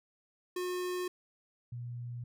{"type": "tone pair in turn", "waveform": ["square", "sine"], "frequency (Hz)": [361.3, 120.57], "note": ["F#4", "B2"], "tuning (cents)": [-41, -41], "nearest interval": "octave + perfect fifth", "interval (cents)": 1900, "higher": "first", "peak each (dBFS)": [-34, -38], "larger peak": "first", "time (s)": [[0.56, 1.08], [1.72, 2.24]], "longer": "neither", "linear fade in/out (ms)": 5, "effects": []}